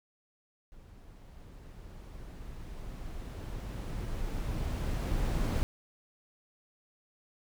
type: noise with level ramp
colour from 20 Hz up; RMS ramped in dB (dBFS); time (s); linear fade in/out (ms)
brown; -53 to -28; 0.72-5.63; 0
effects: none